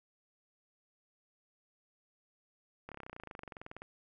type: slowing click train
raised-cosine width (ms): 0.5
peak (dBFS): -30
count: 25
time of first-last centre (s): 2.89-3.82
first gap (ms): 27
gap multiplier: 1.03
effects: none